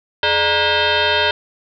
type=tone with frequency modulation; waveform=sine; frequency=1109 Hz; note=C#6; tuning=in tune; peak=-13 dBFS; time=0.23-1.31 s; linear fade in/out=2 ms; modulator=511 Hz; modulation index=5.4; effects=none